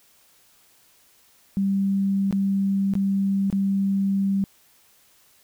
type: tone with dropouts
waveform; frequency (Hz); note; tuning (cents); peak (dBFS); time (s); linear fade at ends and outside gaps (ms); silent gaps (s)
sine; 196; G3; 0; -19; 1.57-4.44; 0; 2.31-2.326 / 2.937-2.953 / 3.501-3.527
effects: white hiss -58 dBFS RMS until 5.43 s